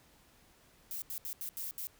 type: noise bursts at uneven times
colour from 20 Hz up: violet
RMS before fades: -40 dBFS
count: 6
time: 0.91-1.02 / 1.1-1.18 / 1.25-1.33 / 1.41-1.49 / 1.57-1.71 / 1.78-1.87 s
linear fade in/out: 0 ms
effects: pink hiss -64 dBFS RMS until 1.99 s